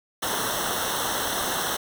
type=noise with comb filter; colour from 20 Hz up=pink; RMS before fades=-27 dBFS; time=0.22-1.77 s; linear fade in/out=10 ms; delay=0.42 ms; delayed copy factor=-0.9; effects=none